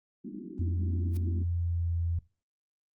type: band-pass noise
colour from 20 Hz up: pink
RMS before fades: -41 dBFS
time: 0.24-1.44 s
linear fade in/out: 10 ms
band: 180 to 360 Hz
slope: 96 dB/octave
type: tone with pitch glide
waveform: sine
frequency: 87.31 to 84.68 Hz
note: F2 to E2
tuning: 0 to +47 cents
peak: -27 dBFS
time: 0.59-2.19 s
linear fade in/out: 5 ms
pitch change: -53 cents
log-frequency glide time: 1.24-1.95 s
type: noise with exponential growth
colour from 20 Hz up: white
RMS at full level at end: -45 dBFS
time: 1.09-1.17 s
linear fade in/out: 2 ms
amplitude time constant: 16 ms
effects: noise-tail reverb RT60 0.3 s tail -21 dB re dry + Opus 48 kbps